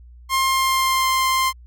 sawtooth tone with pitch glide, 1062 to 1049.2 Hz, C6 to C6, +25 to +4 cents, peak -13 dBFS, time 0.29-1.53 s, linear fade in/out 50 ms, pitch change -21 cents, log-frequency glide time 0.46-1.11 s, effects added 60 Hz sine -41 dBFS peak until 1.66 s

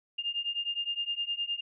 sine beating tone pair, 2809 / 2818.7 Hz, F7 / F7, +9 / +15 cents, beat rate 9.7 Hz, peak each -34 / -33 dBFS, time 0.18-1.61 s, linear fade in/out 10 ms, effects none

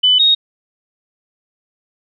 sine tone pair in turn, 3000 / 3744 Hz, F#7 / A#7, +23 / +7 cents, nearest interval major third, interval 384 cents, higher second, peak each -8 dBFS, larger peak neither, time 0.03-0.19 / 0.19-0.35 s, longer neither, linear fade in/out 10 ms, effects none

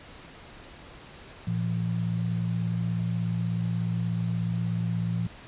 sine tone pair together, 114.9 / 171.51 Hz, A#2 / F3, -25 / -31 cents, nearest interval perfect fifth, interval 694 cents, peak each -28 dBFS, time 1.47-5.27 s, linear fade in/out 5 ms, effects pink hiss -47 dBFS RMS until 5.47 s + resampled to 8000 Hz

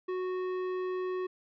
sine tone with tanh clipping, 368.5 Hz, F#4, 7 cents flat, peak -33 dBFS, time 0.08-1.27 s, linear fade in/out 10 ms, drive 13 dB, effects none

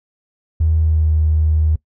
triangle tone with pitch glide, 79.6 to 78.05 Hz, D#2 to D#2, +40 to +6 cents, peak -8 dBFS, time 0.6-1.76 s, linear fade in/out 10 ms, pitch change -34 cents, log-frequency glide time 0.78-1.12 s, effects noise-tail reverb RT60 0.1 s tail -23 dB re dry + tanh soft clip ceiling -9 dBFS

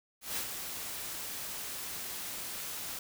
white noise with ADSR envelope, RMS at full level -34 dBFS, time 0.21-2.99 s, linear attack 160 ms, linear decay 89 ms, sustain -6 dB, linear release 3 ms, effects none

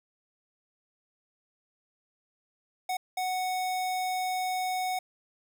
square tone bursts at uneven times, 740 Hz, F#5, in tune, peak -29 dBFS, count 2, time 2.89-2.97 / 3.17-4.99 s, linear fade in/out 5 ms, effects none

